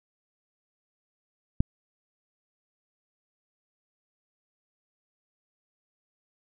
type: click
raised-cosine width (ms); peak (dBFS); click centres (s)
5; -9; 1.605
effects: none